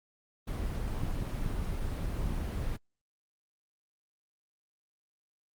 brown noise, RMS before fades -33 dBFS, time 0.47-2.77 s, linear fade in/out 10 ms
clicks, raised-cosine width 5 ms, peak -21 dBFS, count 5, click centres 1.035 / 1.224 / 1.462 / 2.258 / 2.307 s
effects Opus 24 kbps

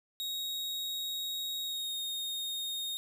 40% pulse tone with pitch glide, 3773 to 3710 Hz, A#7 to A#7, +20 to -9 cents, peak -33 dBFS, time 0.2-2.97 s, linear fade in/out 0 ms, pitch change -29 cents, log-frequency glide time 1.63-1.96 s, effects none

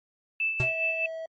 sine tone with tremolo, 2637 Hz, E7, in tune, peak -23 dBFS, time 0.4-1.06 s, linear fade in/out 2 ms, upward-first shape sine, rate 4.9 Hz, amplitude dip 55%
square tone with exponential decay, 125.8 Hz, B2, 32 cents sharp, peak -22 dBFS, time 0.6-0.73 s, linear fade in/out 0 ms, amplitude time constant 28 ms
triangle tone, 649 Hz, E5, 27 cents flat, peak -31 dBFS, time 0.62-1.26 s, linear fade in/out 5 ms
effects MP3 32 kbps

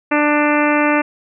harmonic tone, 296.2 Hz, D4, 15 cents sharp, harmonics 1 / 2 / 3 / 4 / 5 / 6 / 7 / 8 / 9, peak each -16 / -19 / -21 / -22 / -23 / -24 / -24 / -25 / -26 dBFS, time 0.11-1.02 s, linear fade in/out 10 ms, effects none

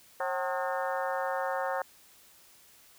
harmonic tone with a mistuned harmonic, 180 Hz, F#3, 47 cents flat, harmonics 3 / 4 / 5 / 6 / 7 / 8 / 9 / 10, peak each -33 / -35 / -37 / -39 / -40 / -41 / -42 / -43 dBFS, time 0.2-1.82 s, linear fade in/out 2 ms, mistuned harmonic 4, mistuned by +94 cents, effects white hiss -58 dBFS RMS until 2.98 s

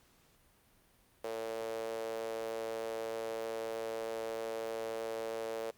sawtooth tone with high-pass filter, 112.9 Hz, A2, 45 cents sharp, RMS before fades -39 dBFS, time 1.24-5.71 s, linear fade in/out 5 ms, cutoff 500 Hz, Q 7.2, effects pink hiss -67 dBFS RMS until 5.77 s + Opus 48 kbps

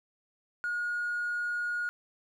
sine tone with hard clipping, 1439 Hz, F#6, 49 cents flat, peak -30 dBFS, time 0.64-1.89 s, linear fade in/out 0 ms, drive 1 dB, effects none

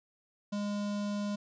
square tone with notch filter, 205.1 Hz, G#3, 21 cents flat, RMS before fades -34 dBFS, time 0.52-1.36 s, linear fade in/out 10 ms, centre 2000 Hz, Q 1.4, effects resampled to 16000 Hz

